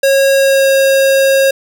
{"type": "tone with pitch glide", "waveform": "square", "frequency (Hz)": [546, 541.6], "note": ["C#5", "C#5"], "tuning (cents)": [-26, -40], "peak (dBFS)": -8, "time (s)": [0.03, 1.51], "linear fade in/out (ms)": 5, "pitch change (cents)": -14, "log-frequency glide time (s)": [0.34, 0.69], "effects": []}